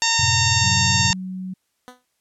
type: harmonic tone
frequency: 915 Hz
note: A#5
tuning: 32 cents flat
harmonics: 1 / 2 / 3 / 4 / 5 / 6 / 7 / 8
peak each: -25 / -25 / -25 / -25 / -25 / -25 / -25 / -25 dBFS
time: 0.02-1.13 s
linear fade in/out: 0 ms
type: chord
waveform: sine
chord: F# diminished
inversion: none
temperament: equal with one note detuned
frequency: 91.54 / 110 / 130.81 Hz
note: F#2 / A2 / C3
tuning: -18 / 0 / 0 cents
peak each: -25 dBFS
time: 0.19-1.11 s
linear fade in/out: 5 ms
type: tone with pitch glide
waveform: sine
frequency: 183.6 to 186.27 Hz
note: F#3 to F#3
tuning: -13 to +12 cents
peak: -27 dBFS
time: 0.63-1.54 s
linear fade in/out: 10 ms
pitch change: +25 cents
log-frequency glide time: 0.81-1.01 s
type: tone with exponential decay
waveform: 10% pulse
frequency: 250 Hz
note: B3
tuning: 21 cents sharp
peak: -26 dBFS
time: 1.88-2.05 s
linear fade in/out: 0 ms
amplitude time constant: 35 ms
effects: white hiss -71 dBFS RMS until 2.2 s + low-pass 12000 Hz 12 dB/octave